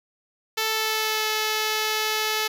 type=tone with pitch glide; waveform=5% pulse; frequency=440.3 to 432.7 Hz; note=A4 to A4; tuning=+1 to -29 cents; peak=-11 dBFS; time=0.57-2.48 s; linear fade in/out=10 ms; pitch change=-30 cents; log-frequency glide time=0.69-1.28 s; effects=none